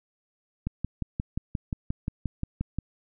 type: click train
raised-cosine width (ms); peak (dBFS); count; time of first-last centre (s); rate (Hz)
5; -16; 13; 0.67-2.786; 5.67
effects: none